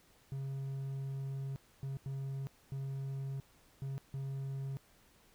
triangle tone bursts at uneven times, 136 Hz, C#3, 33 cents flat, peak -35 dBFS, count 6, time 0.32-1.56 / 1.83-1.97 / 2.06-2.47 / 2.72-3.4 / 3.82-3.98 / 4.14-4.77 s, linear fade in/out 0 ms, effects pink hiss -66 dBFS RMS until 5.34 s

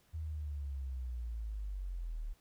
sine linear sweep, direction down, 80.7 to 36.27 Hz, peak -37 dBFS, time 0.13-2.34 s, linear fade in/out 20 ms, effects pink hiss -70 dBFS RMS until 2.4 s

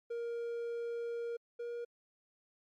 triangle tone pair in turn, 469.2 / 474.4 Hz, A#4 / A#4, +11 / +30 cents, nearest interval unison, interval 19 cents, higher second, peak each -34 / -36 dBFS, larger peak first, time 0.1-1.37 / 1.59-1.85 s, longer first, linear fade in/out 10 ms, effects MP3 64 kbps

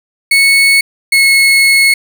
35% pulse tone pair in turn, 2207 / 2184 Hz, C#7 / C#7, -8 / -26 cents, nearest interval unison, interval 18 cents, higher first, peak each -4 dBFS, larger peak neither, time 0.31-0.81 / 1.12-1.94 s, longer second, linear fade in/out 5 ms, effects none

